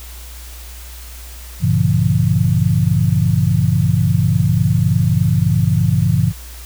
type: chord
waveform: sine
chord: G diminished seventh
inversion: none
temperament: just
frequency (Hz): 98 / 117.6 / 141.12 / 169.34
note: G2 / Bb2 / Db3 / Fb3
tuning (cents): 0 / +16 / +31 / +47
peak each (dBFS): -17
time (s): 1.6-6.33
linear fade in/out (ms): 50
effects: added 60 Hz sine -32 dBFS peak until 6.65 s + white hiss -38 dBFS RMS until 6.65 s